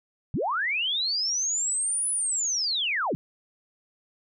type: linear two-way sweep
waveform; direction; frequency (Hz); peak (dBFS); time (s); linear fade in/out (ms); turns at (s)
sine; up then down; 92.5 to 10100 to 109.5; -24; 0.34-3.15; 0; 2.1
effects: none